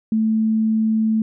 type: tone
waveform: sine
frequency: 220 Hz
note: A3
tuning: in tune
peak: -15 dBFS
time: 0.12-1.22 s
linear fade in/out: 2 ms
effects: none